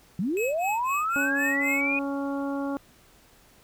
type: linear sweep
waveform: sine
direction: up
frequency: 159.5 to 2491 Hz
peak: -24 dBFS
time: 0.19-1.99 s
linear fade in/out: 2 ms
type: tone with tremolo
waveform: square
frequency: 2564 Hz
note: E7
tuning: 49 cents flat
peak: -29 dBFS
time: 0.37-1.81 s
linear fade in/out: 0 ms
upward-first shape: sine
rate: 3.9 Hz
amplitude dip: 100%
type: harmonic tone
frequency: 278.7 Hz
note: C#4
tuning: 9 cents sharp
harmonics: 1 / 2 / 3 / 4 / 5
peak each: -28 / -34 / -38 / -40 / -42 dBFS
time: 1.16-2.77 s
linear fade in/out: 0 ms
effects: pink hiss -57 dBFS RMS until 3.63 s